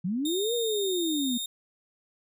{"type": "linear two-way sweep", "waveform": "sine", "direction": "up then down", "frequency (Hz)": [165.3, 482.9, 233], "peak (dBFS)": -26, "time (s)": [0.04, 1.38], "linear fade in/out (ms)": 10, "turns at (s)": 0.54}
{"type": "tone", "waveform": "sawtooth", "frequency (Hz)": 3676, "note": "A#7", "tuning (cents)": -25, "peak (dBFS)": -28, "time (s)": [0.25, 1.46], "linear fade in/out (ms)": 5}
{"effects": []}